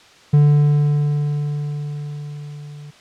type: tone with level ramp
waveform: triangle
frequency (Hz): 146.83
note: D3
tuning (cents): 0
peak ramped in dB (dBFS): -6 to -32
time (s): 0.33-2.91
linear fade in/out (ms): 10
effects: white hiss -47 dBFS RMS until 3 s + low-pass 5000 Hz 12 dB/octave